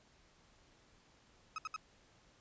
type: tone bursts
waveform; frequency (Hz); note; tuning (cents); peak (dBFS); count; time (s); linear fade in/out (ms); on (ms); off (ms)
35% pulse; 1277; D#6; +45; -37; 3; 1.56-1.763; 2; 23; 67
effects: pink hiss -67 dBFS RMS until 2.4 s + resampled to 16000 Hz